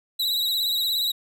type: tone with vibrato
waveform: 45% pulse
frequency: 3900 Hz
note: B7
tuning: 23 cents flat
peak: -21 dBFS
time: 0.19-1.12 s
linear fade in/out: 10 ms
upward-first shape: sine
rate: 17 Hz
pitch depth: 54 cents each way
effects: none